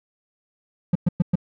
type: tone bursts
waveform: triangle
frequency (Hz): 175.4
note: F3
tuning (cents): +8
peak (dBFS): -12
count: 4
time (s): 0.93-1.356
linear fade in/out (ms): 5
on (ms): 24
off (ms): 110
effects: none